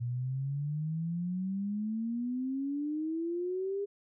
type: exponential sweep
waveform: sine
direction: up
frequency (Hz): 118.4 to 407.7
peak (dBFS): -31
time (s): 0-3.86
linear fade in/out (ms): 20
effects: none